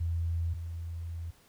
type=tone pair in turn; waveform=sine; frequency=83.8 / 83.8 Hz; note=E2 / E2; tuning=+29 / +29 cents; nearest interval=unison; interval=0 cents; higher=neither; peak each=-28 / -35 dBFS; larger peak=first; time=0-0.54 / 0.54-1.31 s; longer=second; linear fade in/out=10 ms; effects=pink hiss -62 dBFS RMS until 1.48 s